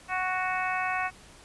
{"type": "harmonic tone", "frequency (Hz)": 370, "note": "F#4", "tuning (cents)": 0, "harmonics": [2, 3, 4, 5, 6, 7], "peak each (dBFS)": [-31, -33, -34, -35, -36, -36], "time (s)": [0.08, 1.11], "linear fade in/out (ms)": 50, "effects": ["pink hiss -52 dBFS RMS until 1.44 s", "resampled to 24000 Hz"]}